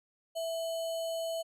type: tone with sample-and-hold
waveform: sine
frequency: 659.3 Hz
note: E5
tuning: in tune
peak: -32 dBFS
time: 0.35-1.43 s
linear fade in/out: 20 ms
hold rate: 3675 Hz
effects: resampled to 32000 Hz